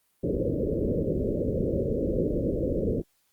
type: low-pass noise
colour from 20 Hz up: white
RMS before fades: -27 dBFS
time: 0.23-3.02 s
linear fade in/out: 10 ms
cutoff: 560 Hz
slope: 96 dB/octave
effects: white hiss -70 dBFS RMS until 3.32 s + Opus 32 kbps